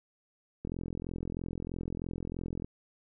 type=click train; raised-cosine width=3 ms; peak=-24 dBFS; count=87; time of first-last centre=0.65-2.645 s; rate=43.1 Hz; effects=none